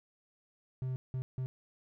triangle tone bursts at uneven times, 129.1 Hz, C3, 23 cents flat, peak -31 dBFS, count 3, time 0.82-0.96 / 1.14-1.22 / 1.38-1.46 s, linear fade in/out 0 ms, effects none

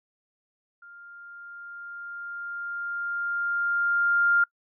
sine tone with level ramp, 1400 Hz, F6, 4 cents sharp, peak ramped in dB -45 to -17 dBFS, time 0.82-4.44 s, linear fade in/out 5 ms, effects noise-tail reverb RT60 0.1 s tail -26 dB re dry

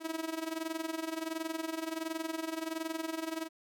sawtooth tone with amplitude modulation, 322.9 Hz, E4, 36 cents flat, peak -28 dBFS, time 0-3.49 s, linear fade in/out 50 ms, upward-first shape sine, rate 21.4 Hz, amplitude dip 80%, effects none

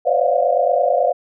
sine tone cluster, 508 / 556 / 598 / 686 / 715 Hz, B4 / C#5 / D5 / F5 / F5, +49 / +5 / +31 / -31 / +41 cents, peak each -20 dBFS, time 0.05-1.13 s, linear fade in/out 20 ms, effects none

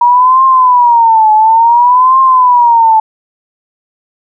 sine tone with vibrato, 953 Hz, A#5, 38 cents sharp, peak -3 dBFS, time 0.01-3 s, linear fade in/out 5 ms, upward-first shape triangle, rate 0.57 Hz, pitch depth 190 cents each way, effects none

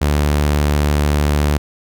sawtooth tone, 73.6 Hz, D2, 4 cents sharp, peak -9 dBFS, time 0.01-1.58 s, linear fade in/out 10 ms, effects none

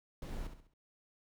brown noise with echo, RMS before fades -41 dBFS, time 0.22-0.47 s, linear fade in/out 2 ms, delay 67 ms, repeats 4, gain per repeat -8 dB, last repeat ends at 0.738 s, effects none

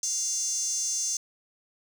5% pulse tone with high-pass filter, 698.5 Hz, F5, in tune, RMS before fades -29 dBFS, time 0.03-1.17 s, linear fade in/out 2 ms, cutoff 6200 Hz, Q 7.3, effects none

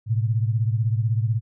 sine beating tone pair, 109.4 / 125.4 Hz, A2 / B2, -9 / +27 cents, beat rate 16 Hz, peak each -20 / -25 dBFS, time 0.06-1.41 s, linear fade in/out 50 ms, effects none

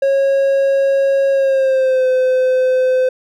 triangle tone with pitch glide, 547 to 513.3 Hz, C#5 to C5, -23 to -33 cents, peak -9 dBFS, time 0.02-3.09 s, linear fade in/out 5 ms, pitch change -110 cents, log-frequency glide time 1.31-2.07 s, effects none

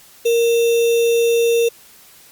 sine tone with sample-and-hold, 466.2 Hz, A#4, in tune, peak -12 dBFS, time 0.25-1.69 s, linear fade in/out 10 ms, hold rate 3150 Hz, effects white hiss -46 dBFS RMS until 2.31 s + Opus 48 kbps

